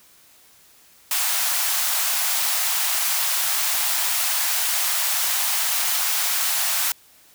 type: high-pass noise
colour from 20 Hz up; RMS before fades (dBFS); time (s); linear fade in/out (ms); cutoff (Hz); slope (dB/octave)
white; -22; 1.11-6.92; 2; 660; 48
effects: white hiss -53 dBFS RMS until 7.34 s